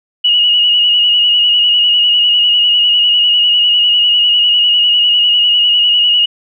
sine tone with vibrato, 2900 Hz, F#7, 35 cents flat, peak -7 dBFS, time 0.24-6.26 s, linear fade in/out 10 ms, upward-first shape square, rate 10 Hz, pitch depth 27 cents each way, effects none

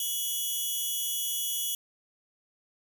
5% pulse tone pair together, 2960 / 3356 Hz, F#7 / G#7, 0 / +17 cents, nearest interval major second, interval 217 cents, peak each -25 / -23 dBFS, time 0-1.75 s, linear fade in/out 2 ms, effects none

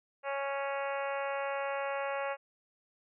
harmonic tone, 277.2 Hz, C#4, in tune, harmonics 2 / 3 / 4 / 5 / 6 / 7 / 8 / 9 / 10, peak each -35 / -39 / -41 / -43 / -45 / -46 / -47 / -48 / -49 dBFS, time 0.23-2.37 s, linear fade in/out 50 ms, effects none

